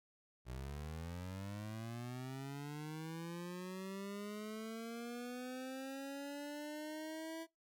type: linear sweep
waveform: 25% pulse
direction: up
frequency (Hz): 60.7 to 329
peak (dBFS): -40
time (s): 0.45-7.47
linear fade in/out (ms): 50
effects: noise-tail reverb RT60 0.2 s tail -24 dB re dry